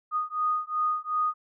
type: beating tone pair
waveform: sine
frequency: 1236 / 1238.7 Hz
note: D#6 / D#6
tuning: -12 / -8 cents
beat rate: 2.7 Hz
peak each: -28 dBFS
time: 0.11-1.34 s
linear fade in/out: 50 ms
effects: none